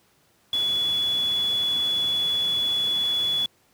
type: tone in noise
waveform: sine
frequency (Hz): 3410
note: G#7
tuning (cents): +45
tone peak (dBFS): -21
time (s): 0.53-3.46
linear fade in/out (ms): 2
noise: pink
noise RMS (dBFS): -39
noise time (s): 0.53-3.46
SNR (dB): +15
effects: pink hiss -62 dBFS RMS until 3.73 s + high-pass 100 Hz 12 dB/octave